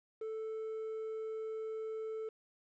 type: tone with quantisation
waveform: triangle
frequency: 440 Hz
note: A4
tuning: in tune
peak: -36 dBFS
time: 0.21-2.29 s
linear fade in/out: 5 ms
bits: 9
effects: low-pass 2000 Hz 12 dB/octave